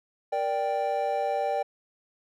triangle chord, G minor, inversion first, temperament equal with one note detuned, 469.1 / 587.3 / 784 Hz, Bb4 / D5 / G5, +11 / 0 / 0 cents, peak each -31 / -27 / -26 dBFS, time 0.32-1.63 s, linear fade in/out 10 ms, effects none

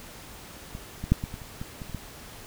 clicks, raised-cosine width 5 ms, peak -24 / -20 / -6 / -18 / -24 / -30 / -21 / -25 / -28 / -20 dBFS, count 10, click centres 0.751 / 1.04 / 1.12 / 1.239 / 1.341 / 1.418 / 1.615 / 1.818 / 1.897 / 1.947 s, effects pink hiss -45 dBFS RMS until 2.46 s

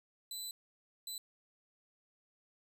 20% pulse tone bursts at uneven times, 4002 Hz, B7, 22 cents sharp, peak -35 dBFS, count 2, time 0.31-0.51 / 1.07-1.18 s, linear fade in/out 2 ms, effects none

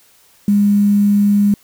sine tone with quantisation, 203.9 Hz, G#3, 32 cents flat, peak -9 dBFS, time 0.48-1.54 s, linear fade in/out 2 ms, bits 6, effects white hiss -51 dBFS RMS until 1.63 s

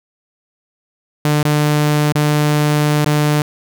sawtooth tone with dropouts, 149.2 Hz, D3, 28 cents sharp, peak -8 dBFS, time 1.25-3.42 s, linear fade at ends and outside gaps 2 ms, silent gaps 1.429-1.451 / 2.124-2.152 / 3.046-3.061 s, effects none

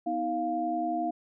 sine tone cluster, 247.6 / 318.6 / 700 Hz, B3 / D#4 / F5, +5 / +41 / +4 cents, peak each -36 / -32 / -29 dBFS, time 0.06-1.11 s, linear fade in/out 10 ms, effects none

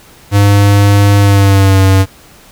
square tone with pitch glide, 101.1 to 95.87 Hz, G#2 to G2, -46 to -38 cents, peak -5 dBFS, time 0.31-2.06 s, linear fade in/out 50 ms, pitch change -92 cents, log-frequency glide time 1.18-1.8 s, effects pink hiss -40 dBFS RMS until 2.51 s

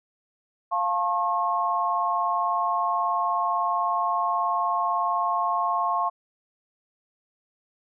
sine chord, F augmented, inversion none, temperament equal with one note detuned, 698.5 / 880 / 1082.2 Hz, F5 / A5 / C#6, 0 / 0 / -42 cents, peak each -27 / -29 / -24 dBFS, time 0.71-6.1 s, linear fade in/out 20 ms, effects none

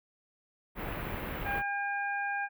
pink band-stop noise, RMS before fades -37 dBFS, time 0.75-1.63 s, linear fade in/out 50 ms, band 2600 to 16000 Hz, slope 24 dB/octave
harmonic tone, 806 Hz, G5, 48 cents sharp, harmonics 1 / 2 / 3, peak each -34 / -33 / -41 dBFS, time 1.44-2.49 s, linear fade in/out 50 ms
effects none

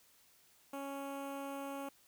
15% pulse tone with notch filter, 277.2 Hz, C#4, in tune, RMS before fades -43 dBFS, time 0.73-1.89 s, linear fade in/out 5 ms, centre 4600 Hz, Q 0.72, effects white hiss -67 dBFS RMS until 2.07 s

